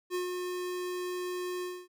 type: tone with ADSR envelope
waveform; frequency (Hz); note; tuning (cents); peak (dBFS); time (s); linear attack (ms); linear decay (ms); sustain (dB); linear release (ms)
square; 360.5; F#4; -45; -30; 0.1-1.88; 48; 120; -4; 260
effects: none